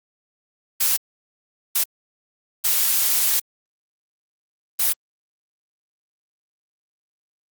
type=noise bursts at uneven times; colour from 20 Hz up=blue; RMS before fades=-19 dBFS; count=4; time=0.8-0.97 / 1.75-1.84 / 2.64-3.4 / 4.79-4.93 s; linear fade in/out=10 ms; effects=Opus 48 kbps